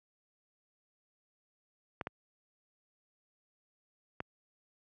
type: clicks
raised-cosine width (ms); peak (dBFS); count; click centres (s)
0.5; -21; 3; 2.012 / 2.071 / 4.204
effects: high-pass 80 Hz 12 dB/octave